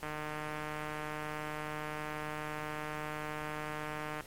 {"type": "click train", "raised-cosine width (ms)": 0.5, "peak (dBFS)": -24, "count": 636, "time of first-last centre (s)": [0.03, 4.208], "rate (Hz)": 152, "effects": ["pink hiss -53 dBFS RMS until 4.26 s", "MP3 64 kbps"]}